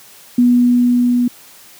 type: tone with level ramp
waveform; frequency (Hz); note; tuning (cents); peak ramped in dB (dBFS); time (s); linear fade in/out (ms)
sine; 244.2; B3; -19; -7 to -11; 0.38-1.28; 5
effects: white hiss -42 dBFS RMS until 1.79 s + high-pass 80 Hz 12 dB/octave